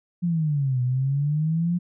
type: exponential two-way sweep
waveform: sine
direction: down then up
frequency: 178.1 to 123.47 to 178.1 Hz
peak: -20 dBFS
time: 0.22-1.79 s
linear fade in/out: 20 ms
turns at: 0.82 s
effects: none